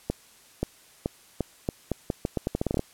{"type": "accelerating click train", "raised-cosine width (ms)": 2, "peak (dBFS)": -12, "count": 17, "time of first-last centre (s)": [0.1, 2.794], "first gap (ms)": 530, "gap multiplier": 0.81, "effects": ["white hiss -55 dBFS RMS until 2.93 s", "low-pass 12000 Hz 12 dB/octave"]}